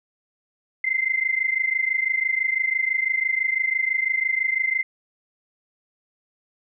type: tone pair together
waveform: sine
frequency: 2065 / 2091 Hz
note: C7 / C7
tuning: -23 / -2 cents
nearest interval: unison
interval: 21 cents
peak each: -23 dBFS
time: 0.84-4.83 s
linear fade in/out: 5 ms
effects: none